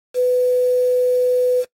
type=tone with quantisation; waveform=sine; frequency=498.9 Hz; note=B4; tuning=17 cents sharp; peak=-13 dBFS; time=0.14-1.65 s; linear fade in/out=50 ms; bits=6; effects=noise-tail reverb RT60 0.1 s tail -21 dB re dry + AAC 48 kbps